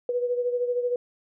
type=beating tone pair; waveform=sine; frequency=487.7 / 500.7 Hz; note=B4 / B4; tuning=-22 / +24 cents; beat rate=13 Hz; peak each=-24 / -31 dBFS; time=0.09-0.96 s; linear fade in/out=2 ms; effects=none